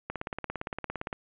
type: click train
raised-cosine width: 0.5 ms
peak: -18 dBFS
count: 19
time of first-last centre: 0.1-1.129 s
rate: 17.5 Hz
effects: resampled to 8000 Hz + 8-bit